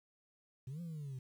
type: exponential two-way sweep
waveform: sine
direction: up then down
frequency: 121.9 to 175.6 to 126.2 Hz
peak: -39 dBFS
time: 0.67-1.19 s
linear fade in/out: 5 ms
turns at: 0.81 s
effects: tanh soft clip ceiling -40 dBFS + 11-bit